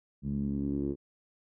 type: tone with low-pass filter sweep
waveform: 10% pulse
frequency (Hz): 70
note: C#2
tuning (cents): +18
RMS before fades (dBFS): -32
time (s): 0.22-0.96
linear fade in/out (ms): 50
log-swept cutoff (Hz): 180 to 360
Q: 3.6
effects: none